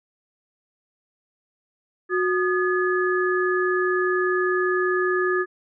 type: tone cluster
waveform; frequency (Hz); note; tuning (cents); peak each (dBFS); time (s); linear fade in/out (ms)
sine; 365.8 / 1230 / 1705; F#4 / D#6 / G#6; -20 / -20 / +45; -21 / -27 / -25; 2.09-5.46; 50
effects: none